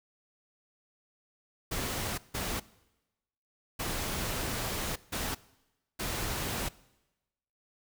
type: noise bursts at uneven times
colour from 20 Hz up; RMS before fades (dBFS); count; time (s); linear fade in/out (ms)
pink; -34; 5; 1.71-2.18 / 2.34-2.6 / 3.79-4.96 / 5.12-5.35 / 5.99-6.69; 10
effects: noise-tail reverb RT60 1.0 s tail -21 dB re dry